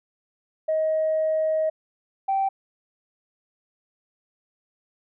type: tone pair in turn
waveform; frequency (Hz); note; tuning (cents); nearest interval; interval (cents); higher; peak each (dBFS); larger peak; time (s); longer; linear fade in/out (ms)
sine; 630 / 778.1; D#5 / G5; +21 / -13; major third; 366; second; -19; neither; 0.68-1.7 / 2.28-2.49; first; 10
effects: tanh soft clip ceiling -16 dBFS